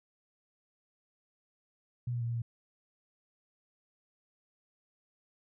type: tone with pitch steps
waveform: sine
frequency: 121.9 / 120.1 / 117 / 118 / 116.8 Hz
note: B2 / B2 / A#2 / A#2 / A#2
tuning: -22 / -48 / +7 / +22 / +4 cents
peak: -31 dBFS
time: 2.07-2.42 s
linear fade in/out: 5 ms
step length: 70 ms
effects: none